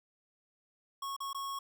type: tone with dropouts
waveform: square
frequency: 1100 Hz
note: C#6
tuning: 14 cents flat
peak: -37 dBFS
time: 1.02-1.59 s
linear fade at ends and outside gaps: 5 ms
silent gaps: 1.165-1.203 / 1.331-1.346 s
effects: none